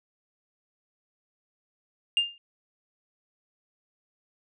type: tone with exponential decay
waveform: sine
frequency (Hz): 2807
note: F7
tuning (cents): +8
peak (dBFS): -15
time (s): 2.17-2.38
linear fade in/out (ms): 1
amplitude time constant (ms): 44
effects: tanh soft clip ceiling -17 dBFS